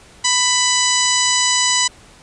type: harmonic tone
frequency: 994 Hz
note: B5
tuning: 11 cents sharp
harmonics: 1 / 2 / 3 / 4 / 5 / 6 / 7 / 8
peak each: -22 / -22 / -22 / -22 / -22 / -22 / -22 / -22 dBFS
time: 0.24-1.88 s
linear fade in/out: 10 ms
effects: pink hiss -45 dBFS RMS until 2.22 s + resampled to 22050 Hz